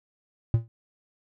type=tone with exponential decay; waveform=triangle; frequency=114.4 Hz; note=A#2; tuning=32 cents flat; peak=-12 dBFS; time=0.54-0.68 s; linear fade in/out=0 ms; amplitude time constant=29 ms; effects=none